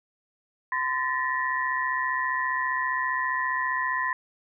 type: tone cluster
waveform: sine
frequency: 1022 / 1768 / 1903 Hz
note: C6 / A6 / A#6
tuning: -41 / +8 / +35 cents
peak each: -27 / -30 / -30 dBFS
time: 0.72-4.13 s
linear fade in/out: 2 ms
effects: none